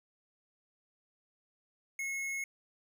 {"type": "tone with hard clipping", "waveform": "triangle", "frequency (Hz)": 2176, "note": "C#7", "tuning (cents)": -33, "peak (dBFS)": -36, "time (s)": [1.99, 2.44], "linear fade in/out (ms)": 2, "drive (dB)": 16, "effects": []}